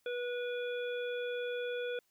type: harmonic tone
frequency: 488.2 Hz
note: B4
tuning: 20 cents flat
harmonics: 1 / 3 / 5 / 7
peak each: -35 / -43 / -48 / -48 dBFS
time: 0.06-1.99 s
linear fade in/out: 2 ms
effects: white hiss -75 dBFS RMS until 2.1 s